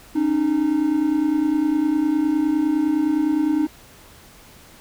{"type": "tone pair together", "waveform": "triangle", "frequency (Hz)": [277.2, 307], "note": ["C#4", "D#4"], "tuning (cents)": [0, -23], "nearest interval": "major second", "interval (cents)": 177, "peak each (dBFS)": [-21, -16], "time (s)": [0.15, 3.67], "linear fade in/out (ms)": 10, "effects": ["pink hiss -47 dBFS RMS until 4.8 s"]}